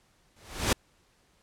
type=noise with exponential growth; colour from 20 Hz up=pink; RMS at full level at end=-21 dBFS; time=0.36-0.73 s; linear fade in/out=5 ms; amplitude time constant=80 ms; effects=pink hiss -66 dBFS RMS until 1.42 s + low-pass 10000 Hz 12 dB/octave